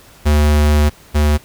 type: tone pair in turn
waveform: square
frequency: 74.6 / 74.6 Hz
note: D2 / D2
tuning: +28 / +28 cents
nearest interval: unison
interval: 0 cents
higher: neither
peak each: -10 / -11 dBFS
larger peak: first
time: 0.25-0.9 / 1.14-1.38 s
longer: first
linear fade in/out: 20 ms
effects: pink hiss -44 dBFS RMS until 1.44 s